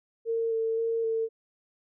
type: tone with vibrato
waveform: sine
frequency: 453.1 Hz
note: A#4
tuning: 49 cents flat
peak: -25 dBFS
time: 0.25-1.29 s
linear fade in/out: 50 ms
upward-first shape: square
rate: 1.9 Hz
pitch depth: 13 cents each way
effects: none